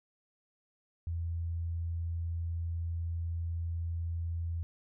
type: tone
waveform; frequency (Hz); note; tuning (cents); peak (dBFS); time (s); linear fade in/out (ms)
sine; 84; E2; +33; -32; 1.07-4.63; 0
effects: none

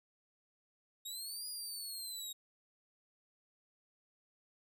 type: linear two-way sweep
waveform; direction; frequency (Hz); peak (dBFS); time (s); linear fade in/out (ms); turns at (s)
20% pulse; up then down; 3755 to 4916 to 3755; -36; 1.05-2.33; 10; 1.47
effects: none

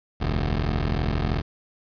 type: tone pair together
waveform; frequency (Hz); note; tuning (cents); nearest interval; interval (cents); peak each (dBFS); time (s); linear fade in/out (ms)
15% pulse; 42.97 / 73.42; F1 / D2; -27 / 0; major sixth; 927; -18 / -20; 0.2-1.42; 20
effects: resampled to 11025 Hz + 9-bit

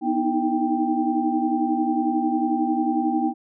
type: tone cluster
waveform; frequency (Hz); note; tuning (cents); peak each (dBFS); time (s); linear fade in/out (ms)
sine; 245.2 / 308.3 / 319.4 / 786; B3 / D#4 / D#4 / G5; -12 / -16 / +45 / +4; -25; 0.01-3.34; 50
effects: none

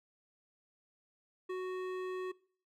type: tone with hard clipping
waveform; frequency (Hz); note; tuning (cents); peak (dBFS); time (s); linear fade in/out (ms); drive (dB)
triangle; 370; F#4; 0; -38; 1.49-2.32; 10; 17
effects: noise-tail reverb RT60 0.5 s tail -22 dB re dry

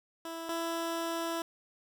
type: tone pair in turn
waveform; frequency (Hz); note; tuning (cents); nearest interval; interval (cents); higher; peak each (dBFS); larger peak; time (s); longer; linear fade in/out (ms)
15% pulse; 330 / 332.7; E4 / E4; +2 / +16; unison; 14; second; -32 / -26; second; 0.25-0.49 / 0.49-1.42; second; 2
effects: none

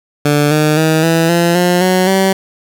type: tone with pitch steps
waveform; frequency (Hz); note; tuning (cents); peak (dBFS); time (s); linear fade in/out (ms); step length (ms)
15% pulse; 146.83 / 152.54 / 158.46 / 164.62 / 171.02 / 177.66 / 184.57 / 191.74; D3 / D#3 / D#3 / E3 / F3 / F3 / F#3 / G3; 0 / -34 / +32 / -2 / -36 / +30 / -4 / -38; -3; 0.25-2.33; 5; 260
effects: none

